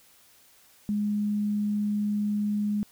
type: tone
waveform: sine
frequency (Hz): 207.7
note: G#3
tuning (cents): 0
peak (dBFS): -24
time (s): 0.89-2.83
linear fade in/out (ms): 0
effects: white hiss -58 dBFS RMS until 2.91 s